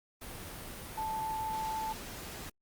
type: tone in noise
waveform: sine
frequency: 878 Hz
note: A5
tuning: 4 cents flat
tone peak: -33 dBFS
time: 0.97-1.93 s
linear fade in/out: 10 ms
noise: pink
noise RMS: -44 dBFS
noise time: 0.21-2.5 s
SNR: +8 dB
effects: Opus 32 kbps